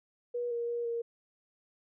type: tone with pitch steps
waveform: sine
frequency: 482.9 / 471.1 / 474.2 / 466.9 Hz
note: B4 / A#4 / A#4 / A#4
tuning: -39 / +18 / +30 / +3 cents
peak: -31 dBFS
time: 0.34-1.02 s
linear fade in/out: 10 ms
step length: 170 ms
effects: none